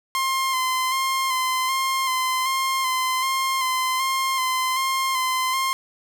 sawtooth tone with vibrato, 1046.5 Hz, C6, in tune, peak -17 dBFS, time 0.15-5.73 s, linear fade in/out 0 ms, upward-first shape square, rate 1.3 Hz, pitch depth 24 cents each way, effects none

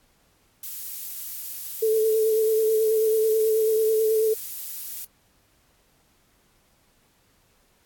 violet noise, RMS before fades -33 dBFS, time 0.63-5.05 s, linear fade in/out 5 ms
sine tone with vibrato, 440 Hz, A4, in tune, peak -18 dBFS, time 1.82-4.34 s, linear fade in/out 10 ms, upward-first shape sine, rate 9.2 Hz, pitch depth 26 cents each way
effects pink hiss -63 dBFS RMS until 7.85 s + AAC 64 kbps

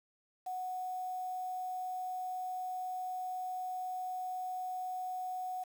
sine tone with quantisation, 738 Hz, F#5, 5 cents flat, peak -36 dBFS, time 0.46-5.64 s, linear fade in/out 10 ms, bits 9, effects none

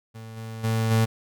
35% pulse tone with level steps, 112.1 Hz, A2, 33 cents sharp, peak -36 / -32 / -20 / -16 dBFS, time 0.14-1.06 s, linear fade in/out 20 ms, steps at 0.36 / 0.63 / 0.9 s, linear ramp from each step 20 ms, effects none

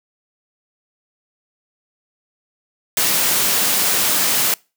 white high-pass noise, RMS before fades -17 dBFS, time 2.97-4.54 s, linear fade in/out 2 ms, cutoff 120 Hz, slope 24 dB/octave, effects noise-tail reverb RT60 0.3 s tail -26 dB re dry

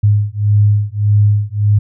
sine beating tone pair, 103 / 104.7 Hz, G#2 / G#2, -14 / +15 cents, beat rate 1.7 Hz, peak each -12 dBFS, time 0.03-1.79 s, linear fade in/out 10 ms, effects none

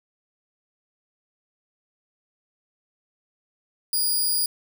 10% pulse tone, 4867 Hz, D#8, 39 cents flat, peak -14 dBFS, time 3.93-4.46 s, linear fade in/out 2 ms, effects none

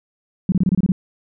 sine tone bursts, 185 Hz, F#3, in tune, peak -12 dBFS, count 8, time 0.49-0.92 s, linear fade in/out 2 ms, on 31 ms, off 26 ms, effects none

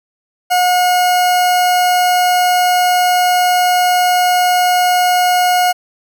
40% pulse tone, 722 Hz, F#5, 43 cents flat, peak -9 dBFS, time 0.5-5.73 s, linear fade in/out 20 ms, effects none

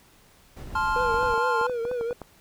brown noise with tremolo, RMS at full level -36 dBFS, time 0.56-1.35 s, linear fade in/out 10 ms, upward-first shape triangle, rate 7.4 Hz, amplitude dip 25%
triangle chord, F major, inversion first, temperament just, 873.1 / 1047.7 / 1396.9 Hz, A5 / C6 / F6, -14 / +2 / 0 cents, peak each -25 dBFS, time 0.75-1.67 s, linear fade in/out 5 ms
triangle tone with vibrato, 479.2 Hz, A#4, 48 cents sharp, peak -24 dBFS, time 0.96-2.13 s, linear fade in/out 2 ms, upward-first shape triangle, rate 4.4 Hz, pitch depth 96 cents each way
clicks, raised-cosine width 1 ms, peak -22 dBFS, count 11, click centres 1.143 / 1.23 / 1.34 / 1.378 / 1.613 / 1.697 / 1.852 / 1.914 / 2.011 / 2.109 / 2.217 s
effects pink hiss -57 dBFS RMS until 2.4 s

